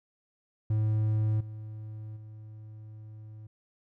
triangle tone with level steps, 108.1 Hz, A2, 30 cents flat, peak -22 / -36 / -41 dBFS, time 0.7-3.47 s, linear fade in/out 5 ms, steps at 1.4 / 2.16 s, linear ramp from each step 10 ms, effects none

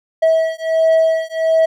triangle beating tone pair, 646 / 647.4 Hz, E5 / E5, -35 / -31 cents, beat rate 1.4 Hz, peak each -13 dBFS, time 0.22-1.66 s, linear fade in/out 10 ms, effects none

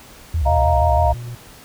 sine tone with vibrato, 73.42 Hz, D2, in tune, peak -16 dBFS, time 0.34-1.14 s, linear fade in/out 5 ms, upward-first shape square, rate 6.3 Hz, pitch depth 170 cents each way
sine chord, Eb suspended second, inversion none, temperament equal, 622.3 / 698.5 / 932.3 Hz, Eb5 / F5 / Bb5, 0 / 0 / 0 cents, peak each -20 / -18 / -20 dBFS, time 0.45-1.13 s, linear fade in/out 20 ms
triangle tone with pitch glide, 123.47 to 120.16 Hz, B2 to B2, 0 to -47 cents, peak -26 dBFS, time 0.46-1.35 s, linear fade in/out 0 ms, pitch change -47 cents, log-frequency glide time 0.71-0.86 s
effects pink hiss -43 dBFS RMS until 1.64 s

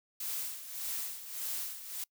blue noise with tremolo, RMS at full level -36 dBFS, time 0.2-2.04 s, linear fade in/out 5 ms, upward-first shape sine, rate 1.7 Hz, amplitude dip 70%, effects noise-tail reverb RT60 0.1 s tail -25 dB re dry

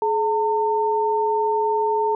sine tone pair together, 425 / 905.8 Hz, G#4 / A#5, +40 / -50 cents, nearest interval octave + minor second, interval 1310 cents, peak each -21 / -20 dBFS, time 0.02-2.15 s, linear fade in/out 2 ms, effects none

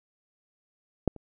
clicks, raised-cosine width 2 ms, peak -9 / -30 dBFS, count 2, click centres 1.077 / 1.163 s, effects none

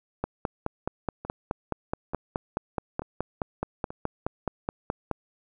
two click trains, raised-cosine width 1 ms, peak -13 / -23 dBFS, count 24 / 4, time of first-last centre 0.24-5.113 / 1.25-3.905 s, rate 4.72 / 1.13 Hz, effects none

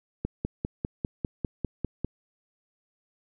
click train, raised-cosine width 3 ms, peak -15 dBFS, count 10, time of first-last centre 0.25-2.046 s, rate 5.01 Hz, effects none

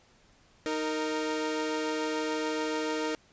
sawtooth tone pair together, 311.1 / 463.2 Hz, D#4 / A#4, 0 / -11 cents, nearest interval perfect fifth, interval 689 cents, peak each -28 / -28 dBFS, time 0.66-3.15 s, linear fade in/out 0 ms, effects pink hiss -62 dBFS RMS until 3.32 s + resampled to 16000 Hz

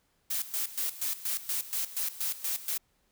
blue noise with tremolo, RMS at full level -31 dBFS, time 0.3-2.78 s, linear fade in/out 10 ms, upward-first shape square, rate 4.2 Hz, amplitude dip 80%, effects pink hiss -72 dBFS RMS until 3.11 s

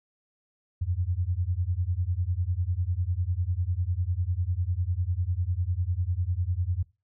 sine beating tone pair, 84.4 / 94.4 Hz, E2 / F#2, +41 / +35 cents, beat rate 10 Hz, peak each -28 dBFS, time 0.81-6.83 s, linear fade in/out 10 ms, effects noise-tail reverb RT60 0.3 s tail -22 dB re dry

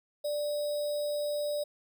sine tone with sample-and-hold, 589 Hz, D5, 5 cents sharp, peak -29 dBFS, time 0.24-1.64 s, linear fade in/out 10 ms, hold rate 4410 Hz, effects none

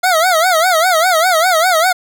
25% pulse tone with vibrato, 689 Hz, F5, 24 cents flat, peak -6 dBFS, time 0.03-1.93 s, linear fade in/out 10 ms, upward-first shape sine, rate 5 Hz, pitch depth 160 cents each way, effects none

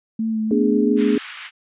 sine tone with vibrato, 220.5 Hz, A3, 4 cents sharp, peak -19 dBFS, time 0.19-1.16 s, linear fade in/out 5 ms, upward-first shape sine, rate 3.2 Hz, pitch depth 23 cents each way
sine chord, G# diminished, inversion first, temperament equal, 246.9 / 293.7 / 415.3 Hz, B3 / D4 / G#4, 0 / 0 / 0 cents, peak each -20 dBFS, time 0.51-1.18 s, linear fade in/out 2 ms
white band-pass noise, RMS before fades -36 dBFS, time 0.96-1.51 s, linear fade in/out 50 ms, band 1200 to 3200 Hz, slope 24 dB/octave
effects resampled to 8000 Hz

